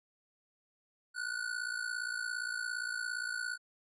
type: ring-modulated tone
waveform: square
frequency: 1478 Hz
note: F#6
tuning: 2 cents flat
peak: -33 dBFS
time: 1.14-3.58 s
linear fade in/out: 50 ms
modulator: 28.7 Hz
effects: resampled to 24000 Hz